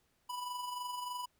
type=tone with amplitude modulation; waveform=square; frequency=987.8 Hz; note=B5; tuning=in tune; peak=-37 dBFS; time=0.29-1.26 s; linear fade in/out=10 ms; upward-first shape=sine; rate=23.3 Hz; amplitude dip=45%; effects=pink hiss -75 dBFS RMS until 1.39 s